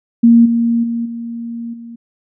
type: tone with level steps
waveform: sine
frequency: 233.1 Hz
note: A#3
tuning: in tune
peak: -4 / -11 / -16 / -22 / -29 dBFS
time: 0.23-1.96 s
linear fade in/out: 10 ms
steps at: 0.45 / 0.83 / 1.05 / 1.73 s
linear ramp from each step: 10 ms
effects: none